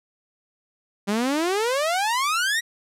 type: exponential sweep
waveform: sawtooth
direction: up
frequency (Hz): 194.9 to 1944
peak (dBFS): -17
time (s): 1.07-2.61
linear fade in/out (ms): 20
effects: low-pass 11000 Hz 12 dB/octave